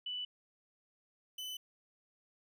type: tone pair in turn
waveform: sine / 40% pulse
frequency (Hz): 2976 / 3011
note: F#7 / F#7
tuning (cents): +9 / +30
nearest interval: unison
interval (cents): 21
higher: second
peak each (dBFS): -37 / -40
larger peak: first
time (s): 0.06-0.25 / 1.38-1.57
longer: neither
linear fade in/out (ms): 5
effects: none